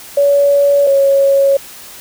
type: tone pair in turn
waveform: sine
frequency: 567 / 551.8 Hz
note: C#5 / C#5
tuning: +39 / -8 cents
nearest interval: unison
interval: 47 cents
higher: first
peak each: -7 dBFS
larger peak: neither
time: 0.17-0.87 / 0.87-1.57 s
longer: neither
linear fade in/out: 5 ms
effects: white hiss -34 dBFS RMS until 2 s